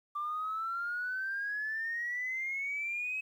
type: exponential sweep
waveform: sine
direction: up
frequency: 1174.7 to 2568 Hz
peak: -32 dBFS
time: 0.15-3.21 s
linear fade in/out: 10 ms
effects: tanh soft clip ceiling -28 dBFS + 11-bit